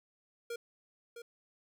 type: tone with echo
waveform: square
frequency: 470 Hz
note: A#4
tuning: 14 cents sharp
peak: -38 dBFS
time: 0.5-0.56 s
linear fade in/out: 5 ms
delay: 660 ms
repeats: 1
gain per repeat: -8 dB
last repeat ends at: 1.22 s
effects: none